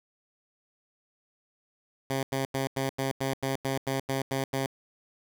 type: tone bursts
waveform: 10% pulse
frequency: 134.6 Hz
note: C3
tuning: 49 cents sharp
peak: -19 dBFS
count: 12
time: 2.1-4.661 s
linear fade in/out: 2 ms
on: 130 ms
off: 91 ms
effects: none